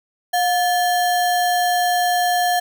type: tone with sample-and-hold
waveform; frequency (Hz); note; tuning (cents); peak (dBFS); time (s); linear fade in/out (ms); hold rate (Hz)
sine; 715; F5; +41; -15; 0.33-2.6; 10; 2450
effects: none